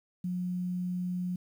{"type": "tone with quantisation", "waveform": "sine", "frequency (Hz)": 180, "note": "F#3", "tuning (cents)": -47, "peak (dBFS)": -30, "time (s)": [0.24, 1.36], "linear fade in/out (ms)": 5, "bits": 10, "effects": []}